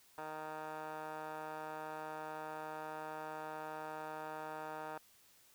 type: tone with band-pass filter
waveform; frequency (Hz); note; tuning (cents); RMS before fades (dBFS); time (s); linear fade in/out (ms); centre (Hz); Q
15% pulse; 155.2; D#3; -4; -45; 0.18-4.98; 2; 990; 7.1
effects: white hiss -66 dBFS RMS until 5.54 s